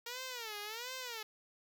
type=tone with vibrato; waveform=5% pulse; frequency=462.7 Hz; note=A#4; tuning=13 cents flat; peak=-30 dBFS; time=0.06-1.23 s; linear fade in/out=5 ms; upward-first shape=sine; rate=1.4 Hz; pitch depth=200 cents each way; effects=11-bit